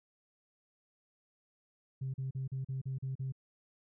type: tone bursts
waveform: sine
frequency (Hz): 132.6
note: C3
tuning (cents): +23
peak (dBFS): -33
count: 8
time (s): 2.01-3.323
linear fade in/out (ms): 10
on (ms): 130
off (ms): 39
effects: tanh soft clip ceiling -31 dBFS